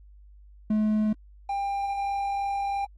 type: tone pair in turn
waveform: triangle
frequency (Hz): 214.2 / 796.7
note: A3 / G5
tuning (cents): -46 / +28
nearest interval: octave + major seventh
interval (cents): 2274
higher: second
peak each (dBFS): -19 / -24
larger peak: first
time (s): 0.7-1.13 / 1.49-2.85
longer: second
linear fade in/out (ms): 5
effects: added 50 Hz sine -48 dBFS peak until 2.97 s + AAC 32 kbps